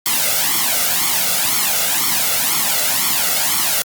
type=noise with flanger; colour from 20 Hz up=white; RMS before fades=-17 dBFS; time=0.06-3.82 s; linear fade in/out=0 ms; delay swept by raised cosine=0.91 to 1.47 ms; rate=2 Hz; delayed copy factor=+0.75; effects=high-pass 150 Hz 12 dB/octave + Opus 48 kbps